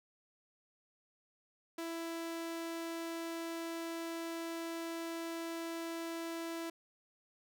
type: tone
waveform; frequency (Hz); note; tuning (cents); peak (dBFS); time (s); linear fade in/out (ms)
sawtooth; 332; E4; +12; -35; 1.78-6.7; 5
effects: none